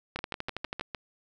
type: two click trains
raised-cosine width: 0.3 ms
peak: -18 / -17 dBFS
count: 6 / 9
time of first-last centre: 0.19-0.948 / 0.16-0.81 s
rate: 6.6 / 12.3 Hz
effects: none